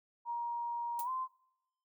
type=tone with pitch glide; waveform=sine; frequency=945 to 1036.5 Hz; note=A#5 to C6; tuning=+23 to -17 cents; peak=-34 dBFS; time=0.25-1.28 s; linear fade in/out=50 ms; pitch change=+160 cents; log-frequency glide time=1.04-1.09 s
type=noise with exponential decay; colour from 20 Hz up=violet; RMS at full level=-38 dBFS; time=0.99-1.09 s; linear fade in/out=2 ms; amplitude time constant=21 ms
effects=noise-tail reverb RT60 0.9 s tail -24 dB re dry